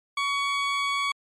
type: tone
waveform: 20% pulse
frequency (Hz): 1124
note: C#6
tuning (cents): +24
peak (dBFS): -19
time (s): 0.17-1.12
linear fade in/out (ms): 5
effects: low-pass 6000 Hz 12 dB/octave + MP3 64 kbps